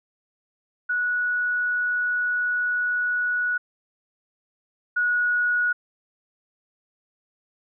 sine tone pair in turn, 1467 / 1458.6 Hz, F#6 / F#6, -15 / -25 cents, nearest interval unison, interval 10 cents, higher first, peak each -21 / -19 dBFS, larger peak second, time 0.89-3.58 / 4.96-5.73 s, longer first, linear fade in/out 10 ms, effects none

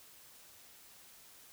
silence, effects white hiss -58 dBFS RMS until 1.52 s

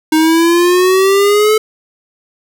square exponential sweep, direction up, 311.1 to 436.1 Hz, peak -8 dBFS, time 0.12-1.58 s, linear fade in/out 5 ms, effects none

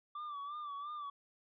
triangle tone with vibrato, 1167 Hz, D6, 11 cents flat, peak -39 dBFS, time 0.15-1.1 s, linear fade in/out 5 ms, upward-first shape sine, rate 2.9 Hz, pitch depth 67 cents each way, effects resampled to 11025 Hz

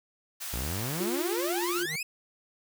white high-pass noise, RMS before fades -37 dBFS, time 0.4-1.84 s, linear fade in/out 20 ms, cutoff 820 Hz, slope 12 dB/octave
sawtooth exponential sweep, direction up, 53.2 to 2638 Hz, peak -28 dBFS, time 0.53-2.03 s, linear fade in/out 5 ms
sine tone with tremolo, 350 Hz, F4, 4 cents sharp, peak -28 dBFS, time 1-1.86 s, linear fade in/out 5 ms, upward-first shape sine, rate 16 Hz, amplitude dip 35%
square tone with exponential growth, 156.2 Hz, D#3, 7 cents sharp, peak -36 dBFS, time 1.66-1.96 s, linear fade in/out 5 ms, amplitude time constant 65 ms
effects none

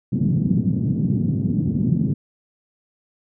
pink band-pass noise, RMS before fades -20 dBFS, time 0.12-2.14 s, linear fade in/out 10 ms, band 130 to 230 Hz, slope 24 dB/octave, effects none

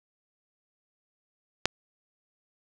click, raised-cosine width 0.2 ms, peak -4 dBFS, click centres 1.656 s, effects none

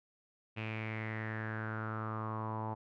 sawtooth tone with low-pass filter sweep, 109.9 Hz, A2, 2 cents flat, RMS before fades -39 dBFS, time 0.56-2.75 s, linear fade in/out 20 ms, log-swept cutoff 2600 to 900 Hz, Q 6.4, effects none

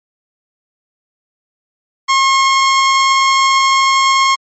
sawtooth tone, 1078 Hz, C#6, 49 cents flat, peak -5 dBFS, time 2.08-4.36 s, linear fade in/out 20 ms, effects MP3 32 kbps

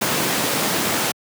pink high-pass noise, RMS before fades -21 dBFS, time 0.01-1.12 s, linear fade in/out 10 ms, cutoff 160 Hz, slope 12 dB/octave, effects high-pass 100 Hz 12 dB/octave

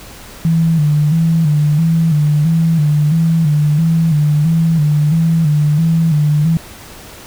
sine tone with vibrato, 156.3 Hz, D#3, 8 cents sharp, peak -9 dBFS, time 0.45-6.57 s, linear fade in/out 0 ms, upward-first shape square, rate 1.5 Hz, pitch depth 82 cents each way, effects pink hiss -35 dBFS RMS until 7.26 s

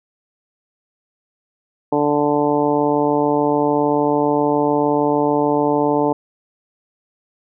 harmonic tone, 146.83 Hz, D3, in tune, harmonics 1 / 2 / 3 / 4 / 5 / 6 / 7, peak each -29 / -19 / -19 / -22 / -25 / -21 / -30 dBFS, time 1.92-6.13 s, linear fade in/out 5 ms, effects none

